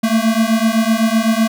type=beating tone pair; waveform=square; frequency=220 / 227.9 Hz; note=A3 / A#3; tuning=0 / -39 cents; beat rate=7.9 Hz; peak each=-16 dBFS; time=0.03-1.48 s; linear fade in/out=10 ms; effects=none